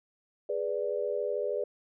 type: chord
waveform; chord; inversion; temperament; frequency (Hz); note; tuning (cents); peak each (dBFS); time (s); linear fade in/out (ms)
sine; G# diminished; none; equal; 415.3 / 493.9 / 587.3; G#4 / B4 / D5; 0 / 0 / 0; -33; 0.49-1.64; 5
effects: none